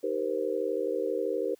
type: chord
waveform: sine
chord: C minor seventh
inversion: first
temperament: just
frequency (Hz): 314 / 392.4 / 470.9 / 523.3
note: Eb4 / G4 / Bb4 / C5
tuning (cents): +16 / +2 / +18 / 0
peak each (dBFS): -36 / -32 / -31 / -33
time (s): 0.03-1.55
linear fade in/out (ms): 10
effects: white hiss -65 dBFS RMS until 1.59 s